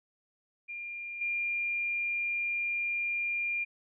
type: tone with level steps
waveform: sine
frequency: 2400 Hz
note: D7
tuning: 37 cents sharp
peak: -37 / -29 dBFS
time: 0.68-3.65 s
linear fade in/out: 20 ms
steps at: 1.21 s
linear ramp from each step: 5 ms
effects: none